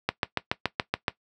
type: click train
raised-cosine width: 0.3 ms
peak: -7 dBFS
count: 8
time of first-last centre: 0.09-1.082 s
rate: 7.06 Hz
effects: noise-tail reverb RT60 0.1 s tail -17 dB re dry + high-pass 80 Hz 12 dB/octave